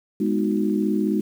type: chord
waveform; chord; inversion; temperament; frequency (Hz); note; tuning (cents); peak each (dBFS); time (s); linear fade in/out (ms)
sine; G# minor seventh; none; equal with one note detuned; 207.7 / 246.9 / 311.1 / 366.4; G#3 / B3 / D#4 / F#4; 0 / 0 / 0 / -17; -22 / -28 / -24 / -27; 0.2-1.21; 5
effects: 8-bit